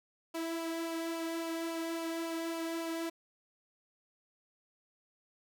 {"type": "tone with flanger", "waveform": "sawtooth", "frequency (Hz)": 330.1, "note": "E4", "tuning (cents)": 2, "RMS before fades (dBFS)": -37, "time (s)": [0.34, 3.1], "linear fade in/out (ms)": 10, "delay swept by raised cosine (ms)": [0.51, 2.31], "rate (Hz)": 3.6, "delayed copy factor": -0.5, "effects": []}